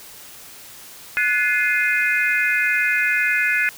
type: tone cluster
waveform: sine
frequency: 1475 / 1717 / 2097 / 2492 Hz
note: F#6 / A6 / C7 / D#7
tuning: -6 / -43 / +3 / +2 cents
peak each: -22 dBFS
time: 1.17-3.69 s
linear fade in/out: 0 ms
effects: white hiss -41 dBFS RMS until 3.77 s